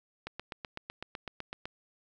click train, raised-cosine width 0.3 ms, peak -22 dBFS, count 12, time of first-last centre 0.27-1.655 s, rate 7.94 Hz, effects none

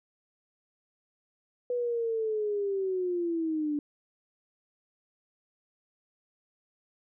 sine linear sweep, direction down, 493.6 to 290 Hz, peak -27 dBFS, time 1.7-3.79 s, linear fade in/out 2 ms, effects none

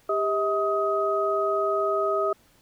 sine tone cluster, 399.1 / 639 / 1259 Hz, G4 / D#5 / D#6, +31 / +46 / +20 cents, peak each -26 dBFS, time 0.09-2.33 s, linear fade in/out 5 ms, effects pink hiss -60 dBFS RMS until 2.61 s

